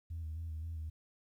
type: tone with vibrato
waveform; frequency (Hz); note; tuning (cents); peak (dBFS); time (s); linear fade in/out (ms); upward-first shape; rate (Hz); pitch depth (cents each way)
sine; 80.6; E2; -38; -37; 0.1-0.9; 10; square; 3.8; 41
effects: tanh soft clip ceiling -35 dBFS + 12-bit